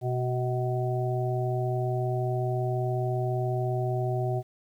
harmonic tone with a mistuned harmonic, 124.7 Hz, B2, 17 cents sharp, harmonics 1 / 3 / 5 / 6, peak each -27 / -32 / -34 / -35 dBFS, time 0.01-4.43 s, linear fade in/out 50 ms, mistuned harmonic 5, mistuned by +28 cents, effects 10-bit

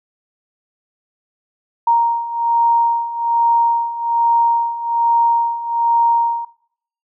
sine beating tone pair, 932.3 / 933.5 Hz, A#5 / A#5, 0 / +2 cents, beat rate 1.2 Hz, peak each -18 / -14 dBFS, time 1.87-6.45 s, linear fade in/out 5 ms, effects noise-tail reverb RT60 0.6 s tail -19 dB re dry

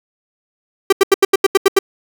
45% pulse tone bursts, 390 Hz, G4, 9 cents flat, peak -6 dBFS, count 9, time 0.9-1.79 s, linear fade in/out 5 ms, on 26 ms, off 82 ms, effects none

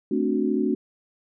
sine chord, D dominant seventh, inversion second, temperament equal, 220 / 261.6 / 293.7 / 370 Hz, A3 / C4 / D4 / F#4, 0 / 0 / 0 / 0 cents, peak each -26 dBFS, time 0.11-0.75 s, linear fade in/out 5 ms, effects none

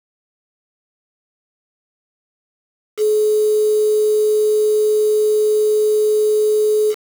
sine tone with quantisation, 425.8 Hz, G#4, 43 cents sharp, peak -12 dBFS, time 2.97-6.95 s, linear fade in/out 50 ms, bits 5, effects none

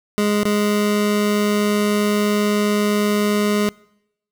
25% pulse tone with dropouts, 207.7 Hz, G#3, in tune, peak -12 dBFS, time 0.18-3.69 s, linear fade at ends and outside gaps 0 ms, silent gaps 0.432-0.454 s, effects noise-tail reverb RT60 0.8 s tail -25 dB re dry

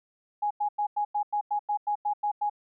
sine tone bursts, 830.6 Hz, G#5, in tune, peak -24 dBFS, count 12, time 0.42-2.498 s, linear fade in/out 10 ms, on 87 ms, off 94 ms, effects none

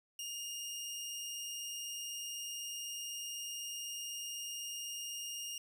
20% pulse tone, 2832 Hz, F7, 23 cents sharp, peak -36 dBFS, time 0.19-5.58 s, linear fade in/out 2 ms, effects none

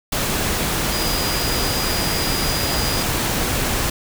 sine tone in noise, 4900 Hz, D#8, 27 cents flat, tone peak -26 dBFS, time 0.92-3.03 s, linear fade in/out 5 ms, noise pink, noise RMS -21 dBFS, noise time 0.12-3.9 s, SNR -8 dB, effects none

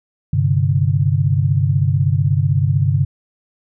sine chord, G suspended fourth, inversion none, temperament equal, 98 / 130.81 / 146.83 Hz, G2 / C3 / D3, 0 / 0 / 0 cents, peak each -17 dBFS, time 0.33-3.05 s, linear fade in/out 5 ms, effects none

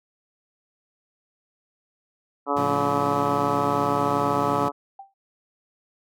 harmonic tone, 142.8 Hz, D3, 48 cents flat, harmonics 2 / 3 / 4 / 5 / 6 / 7 / 8 / 9, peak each -29 / -29 / -29 / -29 / -29 / -29 / -29 / -29 dBFS, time 2.46-4.72 s, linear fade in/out 50 ms
25% pulse chord, A augmented, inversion none, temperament equal, 110 / 138.59 / 174.61 Hz, A2 / C#3 / E#3, 0 / 0 / 0 cents, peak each -30 dBFS, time 2.56-4.69 s, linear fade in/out 10 ms
sine tone with exponential decay, 784 Hz, G5, in tune, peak -34 dBFS, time 4.99-5.14 s, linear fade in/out 5 ms, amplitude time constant 32 ms
effects none

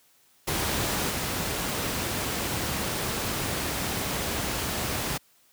pink noise with level steps, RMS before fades -27 / -29 dBFS, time 0.47-5.18 s, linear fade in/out 10 ms, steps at 1.1 s, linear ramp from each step 10 ms, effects white hiss -62 dBFS RMS until 5.52 s + high-pass 60 Hz 12 dB/octave

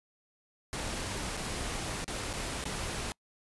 pink noise with dropouts, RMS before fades -36 dBFS, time 0.73-3.12 s, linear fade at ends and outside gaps 0 ms, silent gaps 1.369-1.373 / 2.043-2.079 / 2.33-2.336 / 2.64-2.654 s, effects noise-tail reverb RT60 0.1 s tail -26 dB re dry + resampled to 24000 Hz

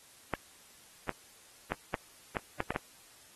clicks, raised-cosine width 0.5 ms, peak -16 dBFS, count 8, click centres 0.337 / 1.093 / 1.72 / 1.942 / 2.368 / 2.604 / 2.706 / 2.761 s, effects white hiss -58 dBFS RMS until 3.35 s + AAC 32 kbps

